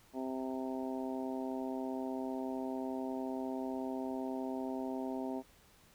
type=harmonic tone; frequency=130.81 Hz; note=C3; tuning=in tune; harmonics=2 / 3 / 4 / 5 / 6 / 7; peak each=-38 / -43 / -48 / -44 / -49 / -48 dBFS; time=0.13-5.43 s; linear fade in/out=50 ms; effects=pink hiss -64 dBFS RMS until 5.94 s